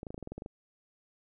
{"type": "clicks", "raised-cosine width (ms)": 2, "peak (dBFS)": -27, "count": 11, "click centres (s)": [0.031, 0.068, 0.105, 0.144, 0.179, 0.227, 0.274, 0.32, 0.38, 0.421, 0.461], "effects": []}